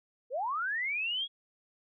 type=linear sweep; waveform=sine; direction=up; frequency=452.5 to 3362 Hz; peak=-30 dBFS; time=0.3-1.28 s; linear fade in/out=50 ms; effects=none